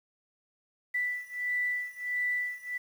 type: beating tone pair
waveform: sine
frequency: 1975.5 / 1977 Hz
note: B6 / B6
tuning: 0 / +1 cents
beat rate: 1.5 Hz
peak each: -32 / -33 dBFS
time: 0.94-2.78 s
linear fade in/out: 10 ms
effects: 9-bit